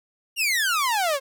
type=exponential sweep; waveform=sawtooth; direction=down; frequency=2889 to 523 Hz; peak=-17 dBFS; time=0.36-1.2 s; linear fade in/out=50 ms; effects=none